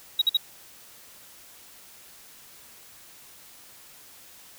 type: tone bursts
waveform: triangle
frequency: 3829 Hz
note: A#7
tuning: 46 cents sharp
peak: -16 dBFS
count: 3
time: 0.19-0.371 s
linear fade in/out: 5 ms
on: 27 ms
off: 50 ms
effects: white hiss -50 dBFS RMS until 4.58 s